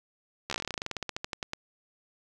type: slowing click train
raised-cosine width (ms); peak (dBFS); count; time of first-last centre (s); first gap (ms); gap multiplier
0.2; -15; 24; 0.5-1.534; 13; 1.1
effects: none